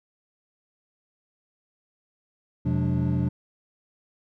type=tone cluster; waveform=triangle; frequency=85 / 127.9 / 179.8 / 208.8 / 293.1 Hz; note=F2 / C3 / F#3 / G#3 / D4; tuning=-46 / -39 / -49 / +10 / -3 cents; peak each=-28 / -23 / -25 / -32 / -29 dBFS; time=2.65-3.29 s; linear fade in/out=10 ms; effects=none